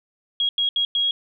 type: tone bursts at uneven times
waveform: sine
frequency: 3298 Hz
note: G#7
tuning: 13 cents flat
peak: -18 dBFS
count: 4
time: 0.4-0.49 / 0.58-0.69 / 0.76-0.85 / 0.95-1.11 s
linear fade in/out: 2 ms
effects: none